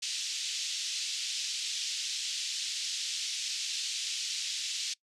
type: band-pass noise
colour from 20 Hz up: pink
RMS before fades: -35 dBFS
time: 0.02-4.94 s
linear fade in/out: 10 ms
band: 3100 to 7100 Hz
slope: 24 dB/octave
effects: noise-tail reverb RT60 0.1 s tail -23 dB re dry + low-pass 11000 Hz 12 dB/octave